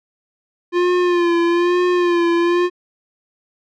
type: tone with vibrato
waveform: square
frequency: 349.2 Hz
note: F4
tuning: in tune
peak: -14 dBFS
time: 0.72-2.7 s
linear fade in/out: 50 ms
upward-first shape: sine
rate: 1.1 Hz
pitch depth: 46 cents each way
effects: low-pass 3000 Hz 12 dB/octave